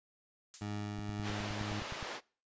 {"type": "noise with exponential decay", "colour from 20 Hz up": "violet", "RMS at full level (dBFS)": -37, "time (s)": [0.54, 0.78], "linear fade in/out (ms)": 0, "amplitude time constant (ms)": 51}
{"type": "tone with tremolo", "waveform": "20% pulse", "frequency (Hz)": 103.83, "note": "G#2", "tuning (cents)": 0, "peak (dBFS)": -32, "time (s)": [0.61, 1.8], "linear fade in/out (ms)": 5, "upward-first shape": "triangle", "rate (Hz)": 1.9, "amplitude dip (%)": 30}
{"type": "click train", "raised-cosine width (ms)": 5, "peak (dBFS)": -31, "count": 11, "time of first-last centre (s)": [0.99, 2.027], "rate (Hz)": 9.64}
{"type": "band-pass noise", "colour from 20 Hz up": "pink", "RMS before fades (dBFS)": -43, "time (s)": [1.22, 2.21], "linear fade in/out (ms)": 50, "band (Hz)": [420, 4800], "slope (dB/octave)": 12}
{"effects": ["noise-tail reverb RT60 0.4 s tail -23 dB re dry", "resampled to 16000 Hz"]}